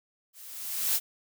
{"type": "noise with level ramp", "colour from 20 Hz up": "blue", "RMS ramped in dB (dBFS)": [-50, -23], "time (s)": [0.33, 1], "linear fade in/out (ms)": 50, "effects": []}